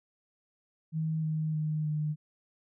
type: tone with pitch steps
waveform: sine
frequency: 158.6 / 156.33 / 154.08 / 151.88 Hz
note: D#3 / D#3 / D#3 / D#3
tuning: +33 / +9 / -17 / -41 cents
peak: -28 dBFS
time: 0.92-2.16 s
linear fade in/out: 50 ms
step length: 310 ms
effects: none